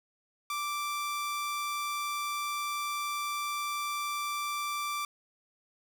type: tone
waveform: sawtooth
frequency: 1173 Hz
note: D6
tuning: 2 cents flat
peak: -28 dBFS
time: 0.5-5.05 s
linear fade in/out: 2 ms
effects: none